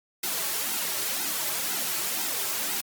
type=noise with flanger; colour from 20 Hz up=white; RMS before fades=-29 dBFS; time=0.23-2.81 s; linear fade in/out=5 ms; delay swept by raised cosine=1.7 to 4.2 ms; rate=2 Hz; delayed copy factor=-0.8; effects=high-pass 200 Hz 12 dB/octave + Opus 48 kbps